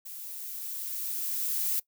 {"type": "noise with level ramp", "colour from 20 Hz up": "violet", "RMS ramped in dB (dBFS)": [-42, -28], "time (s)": [0.05, 1.8], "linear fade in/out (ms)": 10, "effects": ["noise-tail reverb RT60 0.1 s tail -21 dB re dry"]}